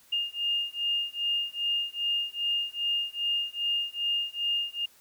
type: beating tone pair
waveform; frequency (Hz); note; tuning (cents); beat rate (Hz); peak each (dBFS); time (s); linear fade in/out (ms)
sine; 2824 / 2826.5; F7 / F7; +19 / +20; 2.5; -30; 0.12-4.86; 10
effects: white hiss -59 dBFS RMS until 5 s